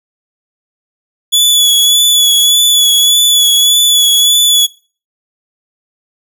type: tone with vibrato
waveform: sawtooth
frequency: 3418 Hz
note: G#7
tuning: 49 cents sharp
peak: -3 dBFS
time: 1.32-4.67 s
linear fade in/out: 20 ms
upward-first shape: sine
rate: 1.7 Hz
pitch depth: 29 cents each way
effects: noise-tail reverb RT60 0.4 s tail -23 dB re dry